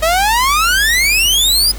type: exponential sweep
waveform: sawtooth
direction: up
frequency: 622.3 to 5070 Hz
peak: -7 dBFS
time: 0.02-1.72 s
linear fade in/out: 10 ms
effects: added 50 Hz sine -24 dBFS peak until 1.78 s + pink hiss -33 dBFS RMS until 1.78 s